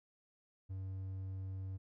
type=tone; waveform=triangle; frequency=95.2 Hz; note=F#2; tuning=50 cents sharp; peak=-38 dBFS; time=0.69-1.78 s; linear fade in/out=20 ms; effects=none